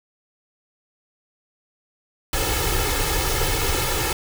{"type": "noise with comb filter", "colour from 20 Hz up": "pink", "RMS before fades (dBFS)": -22, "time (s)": [2.33, 4.13], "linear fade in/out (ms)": 2, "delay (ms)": 2.3, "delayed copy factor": 0.85, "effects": []}